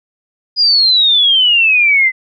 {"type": "exponential sweep", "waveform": "sine", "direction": "down", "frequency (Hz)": [4958, 2026], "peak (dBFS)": -7, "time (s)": [0.56, 2.12], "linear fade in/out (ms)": 50, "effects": []}